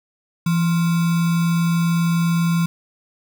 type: tone with sample-and-hold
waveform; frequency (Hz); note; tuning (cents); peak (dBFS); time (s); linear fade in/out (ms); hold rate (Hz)
sine; 168.8; E3; +41; -15; 0.46-2.66; 5; 1225
effects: none